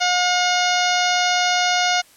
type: harmonic tone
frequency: 719 Hz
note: F#5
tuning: 50 cents flat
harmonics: 1 / 2 / 3 / 4 / 5 / 6 / 7 / 8 / 9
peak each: -20 / -23 / -25 / -26 / -27 / -28 / -28 / -29 / -30 dBFS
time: 0-2.02 s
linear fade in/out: 20 ms
effects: white hiss -51 dBFS RMS until 2.16 s + low-pass 12000 Hz 12 dB/octave